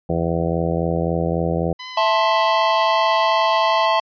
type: harmonic tone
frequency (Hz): 83.7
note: E2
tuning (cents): +27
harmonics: 1 / 2 / 3 / 4 / 5 / 6 / 7 / 8 / 9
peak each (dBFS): -27 / -22 / -33 / -27 / -28 / -25 / -29 / -29 / -31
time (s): 0.09-1.73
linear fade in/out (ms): 5
type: tone with vibrato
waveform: 10% pulse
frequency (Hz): 1000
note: B5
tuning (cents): +21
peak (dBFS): -22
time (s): 1.79-3.86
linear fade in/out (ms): 10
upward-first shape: sine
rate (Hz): 2.7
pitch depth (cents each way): 30
type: chord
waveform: square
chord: A minor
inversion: second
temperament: just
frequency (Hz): 660 / 880 / 1056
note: E5 / A5 / C6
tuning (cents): +2 / 0 / +16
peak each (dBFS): -20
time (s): 1.97-4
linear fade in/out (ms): 5
effects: resampled to 11025 Hz